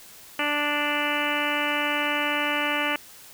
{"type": "harmonic tone", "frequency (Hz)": 293.7, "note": "D4", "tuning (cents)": 0, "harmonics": [1, 2, 3, 4, 5, 6, 7, 8, 9, 10], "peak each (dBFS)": [-32, -32, -32, -32, -32, -32, -32, -32, -32, -32], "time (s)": [0.39, 2.96], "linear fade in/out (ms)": 2, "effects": ["white hiss -47 dBFS RMS until 3.33 s"]}